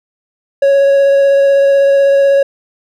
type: tone with vibrato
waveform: triangle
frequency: 554.4 Hz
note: C#5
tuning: in tune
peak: -4 dBFS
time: 0.62-2.43 s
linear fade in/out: 5 ms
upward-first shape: sine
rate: 16 Hz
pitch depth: 10 cents each way
effects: none